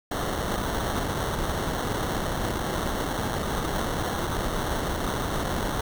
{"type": "noise with sample-and-hold", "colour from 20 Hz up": "pink", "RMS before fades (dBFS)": -28, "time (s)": [0.11, 5.81], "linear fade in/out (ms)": 5, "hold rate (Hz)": 2450, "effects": []}